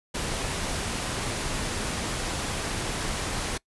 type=noise; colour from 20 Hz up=pink; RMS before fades=-30 dBFS; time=0.14-3.58 s; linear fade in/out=10 ms; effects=noise-tail reverb RT60 0.1 s tail -23 dB re dry + resampled to 24000 Hz